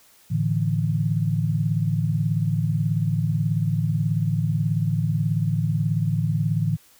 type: chord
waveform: sine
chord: A suspended fourth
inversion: none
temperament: just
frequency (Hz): 110 / 146.67 / 165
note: A2 / D3 / E3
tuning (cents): 0 / -2 / +2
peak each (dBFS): -24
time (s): 0.3-6.77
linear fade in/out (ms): 20
effects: white hiss -55 dBFS RMS until 6.99 s